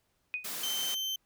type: tone with exponential decay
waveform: sine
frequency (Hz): 2489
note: D#7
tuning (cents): 0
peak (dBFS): -28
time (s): 0.34-0.52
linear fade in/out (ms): 0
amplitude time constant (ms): 39
type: high-pass noise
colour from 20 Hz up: white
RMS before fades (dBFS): -38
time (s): 0.44-0.95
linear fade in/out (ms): 10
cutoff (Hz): 140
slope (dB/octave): 48
type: tone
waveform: 35% pulse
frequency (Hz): 3100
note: G7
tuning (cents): -20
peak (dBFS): -30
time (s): 0.63-1.16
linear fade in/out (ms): 5
effects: pink hiss -75 dBFS RMS until 1.25 s